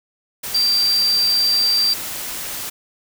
sine tone in noise, 4699 Hz, D8, in tune, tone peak -14 dBFS, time 0.54-1.94 s, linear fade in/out 10 ms, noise white, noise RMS -28 dBFS, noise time 0.43-2.7 s, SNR +11 dB, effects none

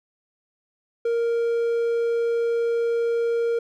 triangle tone, 466.2 Hz, A#4, in tune, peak -18 dBFS, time 1.05-3.59 s, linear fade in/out 5 ms, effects none

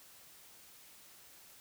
silence, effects white hiss -58 dBFS RMS until 1.6 s

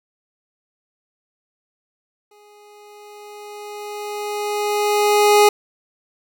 25% pulse tone with exponential growth, 415.3 Hz, G#4, in tune, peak -5 dBFS, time 2.31-5.49 s, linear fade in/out 5 ms, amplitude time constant 690 ms, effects none

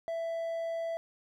triangle tone, 663 Hz, E5, 10 cents sharp, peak -30 dBFS, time 0.08-0.97 s, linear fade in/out 0 ms, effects none

